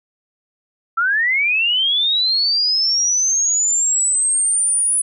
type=linear sweep; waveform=sine; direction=up; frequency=1318.5 to 9956 Hz; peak=-14 dBFS; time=0.97-5.02 s; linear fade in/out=10 ms; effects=none